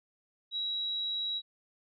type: tone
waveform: sine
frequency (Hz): 3873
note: B7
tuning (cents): -35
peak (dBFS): -31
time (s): 0.51-1.42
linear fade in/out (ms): 50
effects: none